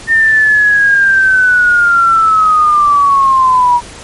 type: linear sweep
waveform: sine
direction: down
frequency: 1822 to 954 Hz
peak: -5 dBFS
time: 0.07-3.81 s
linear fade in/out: 50 ms
effects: pink hiss -31 dBFS RMS until 4.03 s + MP3 48 kbps